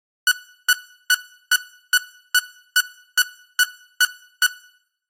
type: tone bursts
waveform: sawtooth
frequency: 1480 Hz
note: F#6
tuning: in tune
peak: -8 dBFS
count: 11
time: 0.27-4.465 s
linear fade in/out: 2 ms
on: 45 ms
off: 370 ms
effects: noise-tail reverb RT60 0.7 s tail -19 dB re dry + AAC 48 kbps